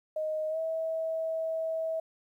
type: tone with pitch glide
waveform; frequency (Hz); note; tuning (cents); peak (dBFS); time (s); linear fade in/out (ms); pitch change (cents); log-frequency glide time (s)
sine; 622.3 to 646.5; D#5 to E5; 0 to -34; -29; 0.16-2; 5; +66; 0.49-0.58
effects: 11-bit